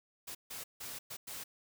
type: noise bursts at uneven times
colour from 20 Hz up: white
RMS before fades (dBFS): -44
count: 5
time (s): 0.27-0.35 / 0.5-0.64 / 0.8-0.99 / 1.1-1.17 / 1.27-1.44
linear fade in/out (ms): 10
effects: none